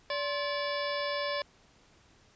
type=harmonic tone with a mistuned harmonic; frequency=577 Hz; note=D5; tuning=31 cents flat; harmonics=1 / 2 / 3 / 4 / 5 / 6 / 7 / 8 / 9; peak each=-33 / -37 / -39 / -41 / -46 / -42 / -47 / -45 / -43 dBFS; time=0.1-1.42 s; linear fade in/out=2 ms; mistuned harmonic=2; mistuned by=-150 cents; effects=pink hiss -62 dBFS RMS until 2.35 s + resampled to 16000 Hz